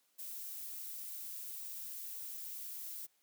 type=noise; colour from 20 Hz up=violet; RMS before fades=-45 dBFS; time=0.18-3.07 s; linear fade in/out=20 ms; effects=white hiss -75 dBFS RMS until 3.22 s + high-pass 200 Hz 12 dB/octave